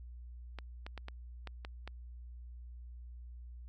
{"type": "clicks", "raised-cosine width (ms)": 0.3, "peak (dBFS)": -28, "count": 7, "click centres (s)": [0.587, 0.865, 0.977, 1.084, 1.473, 1.649, 1.876], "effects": ["added 60 Hz sine -46 dBFS peak until 3.68 s"]}